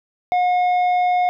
triangle tone with tanh clipping, 721 Hz, F#5, 45 cents flat, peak -16 dBFS, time 0.32-1.29 s, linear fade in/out 0 ms, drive 11 dB, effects none

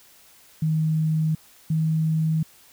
sine tone pair in turn, 157.4 / 158.77 Hz, D#3 / D#3, +20 / +35 cents, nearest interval unison, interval 15 cents, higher second, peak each -19 dBFS, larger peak neither, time 0.62-1.35 / 1.7-2.43 s, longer neither, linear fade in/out 5 ms, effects white hiss -53 dBFS RMS until 2.72 s

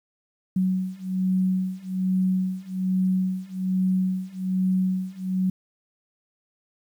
sine beating tone pair, 185.8 / 187 Hz, F#3 / F#3, +7 / +19 cents, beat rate 1.2 Hz, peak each -25 / -24 dBFS, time 0.56-5.5 s, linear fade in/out 5 ms, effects 9-bit

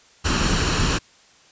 pink noise with comb filter, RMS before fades -20 dBFS, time 0.24-0.99 s, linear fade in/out 20 ms, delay 0.71 ms, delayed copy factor +0.5, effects white hiss -53 dBFS RMS until 1.51 s + resampled to 16000 Hz

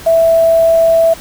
sine tone with quantisation, 659.3 Hz, E5, in tune, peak -6 dBFS, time 0.06-1.14 s, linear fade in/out 10 ms, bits 5, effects pink hiss -32 dBFS RMS until 1.2 s

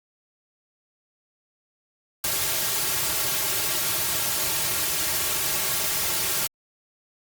white noise with comb filter, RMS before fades -25 dBFS, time 2.24-6.47 s, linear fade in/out 2 ms, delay 4 ms, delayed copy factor -0.85, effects Opus 48 kbps

